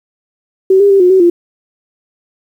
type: tone with pitch steps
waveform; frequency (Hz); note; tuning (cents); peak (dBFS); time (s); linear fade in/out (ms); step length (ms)
sine; 380.9 / 402.5 / 392.6 / 360.2 / 378.6 / 346.1; G4 / G4 / G4 / F#4 / F#4 / F4; -50 / +46 / +3 / -46 / +40 / -16; -4; 0.7-1.3; 5; 100
effects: 7-bit